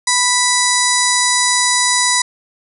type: harmonic tone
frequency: 987.8 Hz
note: B5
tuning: in tune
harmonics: 1 / 2 / 4 / 5 / 6 / 7 / 8 / 9 / 10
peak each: -19 / -19 / -20 / -22 / -21 / -20 / -24 / -22 / -23 dBFS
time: 0.07-2.22 s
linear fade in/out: 5 ms
effects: none